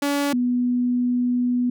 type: tone pair in turn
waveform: sawtooth / sine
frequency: 284.8 / 246 Hz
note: C#4 / B3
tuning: +47 / -7 cents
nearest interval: minor third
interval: 254 cents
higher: first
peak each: -16 / -18 dBFS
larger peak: first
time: 0.02-0.33 / 0.33-1.7 s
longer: second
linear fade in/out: 5 ms
effects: none